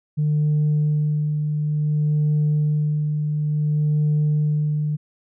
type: tone with tremolo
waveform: sine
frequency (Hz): 150.4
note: D3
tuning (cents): +42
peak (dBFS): -14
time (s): 0.17-4.97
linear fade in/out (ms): 20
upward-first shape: sine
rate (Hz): 0.57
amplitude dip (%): 45
effects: tanh soft clip ceiling -14 dBFS